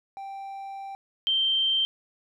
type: tone pair in turn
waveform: triangle / sine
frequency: 784 / 3136 Hz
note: G5 / G7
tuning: 0 / 0 cents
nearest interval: 2 octaves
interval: 2400 cents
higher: second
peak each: -33 / -21 dBFS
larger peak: second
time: 0.17-0.95 / 1.27-1.85 s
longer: first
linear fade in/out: 0 ms
effects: none